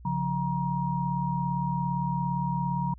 sine tone cluster, 140.3 / 177.8 / 947 Hz, C#3 / F3 / A#5, +21 / +31 / +27 cents, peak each -30 dBFS, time 0.05-2.94 s, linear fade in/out 5 ms, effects added 60 Hz sine -45 dBFS peak until 2.98 s

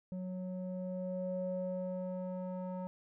square tone with low-pass filter sweep, 183.8 Hz, F#3, 11 cents flat, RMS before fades -39 dBFS, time 0.12-2.87 s, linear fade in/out 0 ms, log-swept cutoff 400 to 790 Hz, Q 4.8, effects none

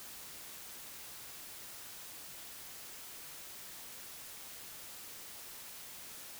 silence, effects white hiss -49 dBFS RMS until 6.39 s

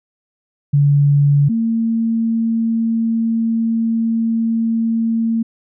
sine tone pair in turn, 143.1 / 227.2 Hz, D3 / A#3, -45 / -44 cents, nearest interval minor sixth, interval 801 cents, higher second, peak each -9 / -14 dBFS, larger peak first, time 0.73-1.49 / 1.49-5.43 s, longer second, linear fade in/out 10 ms, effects none

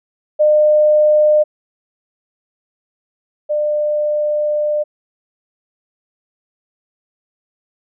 sine tone pair in turn, 605 / 598.7 Hz, D#5 / D5, -49 / +33 cents, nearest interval unison, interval 18 cents, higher first, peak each -8 / -14 dBFS, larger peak first, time 0.39-1.44 / 3.49-4.84 s, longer second, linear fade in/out 20 ms, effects none

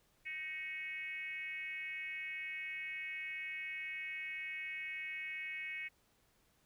sine tone with frequency modulation, 2211 Hz, C#7, 5 cents flat, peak -40 dBFS, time 0.25-5.89 s, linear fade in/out 20 ms, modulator 326 Hz, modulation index 1, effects pink hiss -73 dBFS RMS until 6.65 s

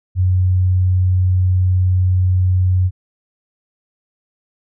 sine tone, 91.9 Hz, F#2, 11 cents flat, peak -11 dBFS, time 0.15-2.91 s, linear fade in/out 50 ms, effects none

